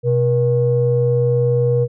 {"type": "tone pair together", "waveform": "sine", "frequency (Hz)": [126.64, 478.5], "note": ["B2", "A#4"], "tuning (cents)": [44, 45], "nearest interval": "octave + major seventh", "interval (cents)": 2301, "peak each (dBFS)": [-15, -15], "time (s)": [0.03, 1.88], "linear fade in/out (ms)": 50, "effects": ["tanh soft clip ceiling -5 dBFS"]}